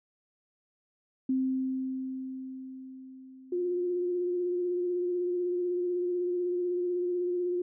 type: tone with exponential decay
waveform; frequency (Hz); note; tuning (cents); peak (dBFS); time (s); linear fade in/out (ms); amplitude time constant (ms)
sine; 261.6; C4; 0; -24; 1.29-4.93; 5; 790
type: tone with vibrato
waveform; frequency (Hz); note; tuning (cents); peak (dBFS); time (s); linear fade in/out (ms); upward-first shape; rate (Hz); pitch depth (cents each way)
sine; 355.6; F4; +31; -27; 3.52-7.62; 5; sine; 16; 23
effects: none